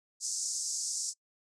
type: band-pass noise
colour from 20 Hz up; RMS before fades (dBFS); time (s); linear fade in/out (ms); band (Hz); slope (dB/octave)
white; -35; 0.2-1.14; 50; 5200 to 8300; 48
effects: noise-tail reverb RT60 0.1 s tail -24 dB re dry